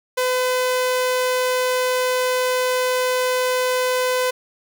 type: tone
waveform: sawtooth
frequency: 506 Hz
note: B4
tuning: 42 cents sharp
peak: -14 dBFS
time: 0.17-4.31 s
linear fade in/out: 10 ms
effects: none